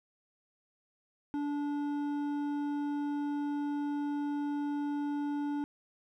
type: tone with hard clipping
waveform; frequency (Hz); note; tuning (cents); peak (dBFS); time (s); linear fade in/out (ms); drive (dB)
sine; 290; D4; -22; -33; 1.34-5.64; 0; 8
effects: none